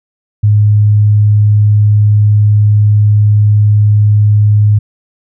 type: tone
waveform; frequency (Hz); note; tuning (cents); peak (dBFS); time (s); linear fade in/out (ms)
sine; 104.8; G#2; +16; -4; 0.43-4.79; 10
effects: none